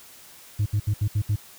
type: tone bursts at uneven times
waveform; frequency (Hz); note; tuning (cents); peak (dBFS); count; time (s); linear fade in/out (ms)
sine; 103.83; G#2; 0; -17; 6; 0.59-0.66 / 0.73-0.8 / 0.87-0.94 / 1.01-1.08 / 1.15-1.22 / 1.29-1.36; 10
effects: tanh soft clip ceiling -18 dBFS + white hiss -48 dBFS RMS until 1.58 s